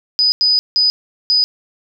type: tone bursts at uneven times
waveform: sine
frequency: 4980 Hz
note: D#8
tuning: 1 cent sharp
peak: -10 dBFS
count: 4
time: 0.19-0.32 / 0.41-0.59 / 0.76-0.9 / 1.3-1.44 s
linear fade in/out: 0 ms
effects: none